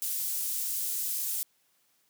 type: high-pass noise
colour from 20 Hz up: pink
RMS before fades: -32 dBFS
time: 0.02-1.43 s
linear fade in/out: 0 ms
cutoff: 10000 Hz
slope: 12 dB/octave
effects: white hiss -70 dBFS RMS until 2.09 s + high-pass 100 Hz 12 dB/octave